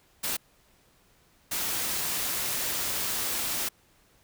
white noise bursts at uneven times, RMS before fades -30 dBFS, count 2, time 0.23-0.37 / 1.51-3.69 s, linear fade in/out 10 ms, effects pink hiss -63 dBFS RMS until 4.23 s

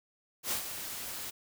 white noise with ADSR envelope, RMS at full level -31 dBFS, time 0.43-1.31 s, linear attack 87 ms, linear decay 100 ms, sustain -9 dB, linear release 17 ms, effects none

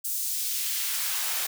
white noise with high-pass filter sweep, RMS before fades -29 dBFS, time 0.04-1.47 s, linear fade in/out 10 ms, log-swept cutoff 7800 to 610 Hz, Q 0.77, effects none

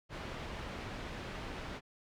pink low-pass noise, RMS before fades -43 dBFS, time 0.09-1.81 s, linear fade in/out 50 ms, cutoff 3200 Hz, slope 12 dB/octave, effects none

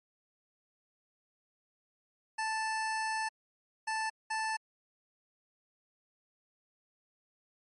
25% pulse tone bursts at uneven times, 880 Hz, A5, in tune, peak -28 dBFS, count 3, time 2.38-3.29 / 3.87-4.1 / 4.3-4.57 s, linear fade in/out 10 ms, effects MP3 48 kbps

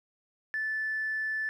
triangle tone with tanh clipping, 1750 Hz, A6, 10 cents flat, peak -29 dBFS, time 0.54-1.49 s, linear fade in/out 0 ms, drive 4 dB, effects none

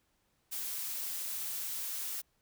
blue noise, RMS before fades -38 dBFS, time 0.51-2.22 s, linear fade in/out 20 ms, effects pink hiss -75 dBFS RMS until 2.41 s

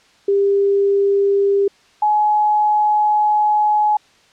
sine tone pair in turn, 398.4 / 844.2 Hz, G4 / G#5, +28 / +28 cents, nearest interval octave + minor second, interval 1300 cents, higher second, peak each -12 dBFS, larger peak neither, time 0.28-1.68 / 2.02-3.97 s, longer second, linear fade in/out 5 ms, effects white hiss -52 dBFS RMS until 4.32 s + low-pass 5000 Hz 12 dB/octave

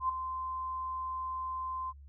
sine tone with ADSR envelope, 1038 Hz, C6, 14 cents flat, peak -25 dBFS, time 0-1.93 s, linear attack 91 ms, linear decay 8 ms, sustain -9 dB, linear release 40 ms, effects added 70 Hz sine -49 dBFS peak until 2.08 s

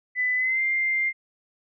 sine tone with pitch glide, 2000 to 2099 Hz, B6 to C7, +21 to +5 cents, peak -21 dBFS, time 0.15-1.13 s, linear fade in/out 50 ms, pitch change +84 cents, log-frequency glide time 0.36-0.62 s, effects none

